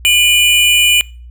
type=tone pair together; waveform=square; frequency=2436 / 2960 Hz; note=D#7 / F#7; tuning=-37 / 0 cents; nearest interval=minor third; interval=337 cents; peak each=-11 dBFS; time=0.05-1.01 s; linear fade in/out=0 ms; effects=noise-tail reverb RT60 0.4 s tail -24 dB re dry + added 60 Hz sine -31 dBFS peak until 1.3 s